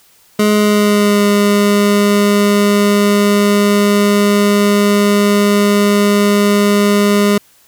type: tone with pitch glide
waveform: 25% pulse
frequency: 210 to 204.4 Hz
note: G#3 to G#3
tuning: +19 to -27 cents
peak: -5 dBFS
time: 0.39-7.38 s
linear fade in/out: 5 ms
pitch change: -46 cents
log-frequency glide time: 0.52-1.24 s
effects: white hiss -49 dBFS RMS until 7.67 s